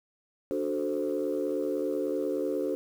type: chord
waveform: sine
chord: D dominant seventh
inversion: none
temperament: equal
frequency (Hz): 293.7 / 370 / 440 / 523.3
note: D4 / F#4 / A4 / C5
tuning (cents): 0 / 0 / 0 / 0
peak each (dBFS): -32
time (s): 0.51-2.75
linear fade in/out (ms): 0
effects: tanh soft clip ceiling -20 dBFS + 9-bit